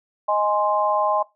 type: chord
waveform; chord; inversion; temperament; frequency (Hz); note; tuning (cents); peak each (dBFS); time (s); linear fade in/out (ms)
sine; Ab major; second; equal; 622.3 / 830.6 / 1046.5; Eb5 / Ab5 / C6; 0 / 0 / 0; -22; 0.28-1.23; 10
effects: noise-tail reverb RT60 0.2 s tail -18 dB re dry